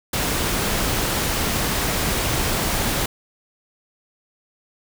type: noise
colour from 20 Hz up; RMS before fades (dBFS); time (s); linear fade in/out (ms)
pink; -22; 0.13-3.06; 5
effects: none